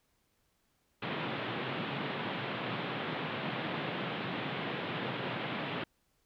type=band-pass noise; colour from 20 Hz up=pink; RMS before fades=-37 dBFS; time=1.02-5.84 s; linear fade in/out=5 ms; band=120 to 3600 Hz; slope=48 dB/octave; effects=pink hiss -75 dBFS RMS until 6.25 s